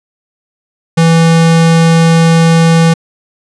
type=tone; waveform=square; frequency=164.9 Hz; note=E3; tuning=1 cent sharp; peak=-5 dBFS; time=0.97-2.94 s; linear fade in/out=10 ms; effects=resampled to 22050 Hz